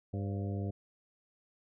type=harmonic tone with a mistuned harmonic; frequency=99.7 Hz; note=G2; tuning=30 cents sharp; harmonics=1 / 2 / 3 / 4 / 5 / 6 / 7; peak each=-34 / -40 / -44 / -46 / -48 / -50 / -51 dBFS; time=0.13-0.71 s; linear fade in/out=10 ms; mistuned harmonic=6; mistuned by=-70 cents; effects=none